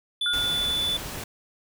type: tone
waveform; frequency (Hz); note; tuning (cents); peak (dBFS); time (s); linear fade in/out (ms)
triangle; 3480; A7; -20; -22; 0.21-0.97; 5
type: tone with exponential decay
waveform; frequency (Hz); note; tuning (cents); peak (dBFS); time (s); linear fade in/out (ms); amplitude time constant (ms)
sine; 1431; F6; +42; -25; 0.26-1.18; 1; 200
type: noise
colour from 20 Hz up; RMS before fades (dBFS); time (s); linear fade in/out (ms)
pink; -35; 0.33-1.24; 5
effects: none